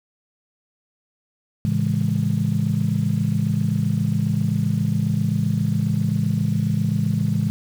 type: chord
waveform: sine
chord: A major seventh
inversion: none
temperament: just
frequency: 110 / 137.5 / 165 / 206.2 Hz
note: A2 / C#3 / E3 / G#3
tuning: 0 / -14 / +2 / -12 cents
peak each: -23 dBFS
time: 1.65-7.5 s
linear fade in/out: 0 ms
effects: tanh soft clip ceiling -9 dBFS + 7-bit